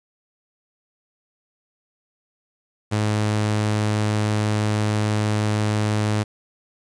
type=tone; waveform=sawtooth; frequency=106.2 Hz; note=G#2; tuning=39 cents sharp; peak=-15 dBFS; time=2.91-6.24 s; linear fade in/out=20 ms; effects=resampled to 22050 Hz + 8-bit